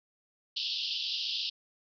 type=band-pass noise; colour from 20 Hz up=pink; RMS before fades=-34 dBFS; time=0.56-1.5 s; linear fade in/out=10 ms; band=2800 to 5200 Hz; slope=96 dB/octave; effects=none